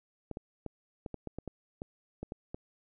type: clicks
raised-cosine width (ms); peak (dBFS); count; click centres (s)
2; -25; 12; 0.313 / 0.371 / 0.663 / 1.062 / 1.143 / 1.273 / 1.386 / 1.477 / 1.819 / 2.23 / 2.321 / 2.545
effects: none